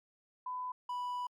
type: tone pair in turn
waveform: sine / triangle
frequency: 1002 / 986.5 Hz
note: B5 / B5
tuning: +25 / -2 cents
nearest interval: unison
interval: 27 cents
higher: first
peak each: -36 / -33 dBFS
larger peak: second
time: 0.46-0.72 / 0.89-1.27 s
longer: second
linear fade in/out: 5 ms
effects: MP3 96 kbps